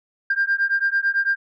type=beating tone pair; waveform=sine; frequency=1591 / 1600 Hz; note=G6 / G6; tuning=+25 / +35 cents; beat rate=9 Hz; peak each=-20 dBFS; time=0.3-1.36 s; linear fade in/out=5 ms; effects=tanh soft clip ceiling -12 dBFS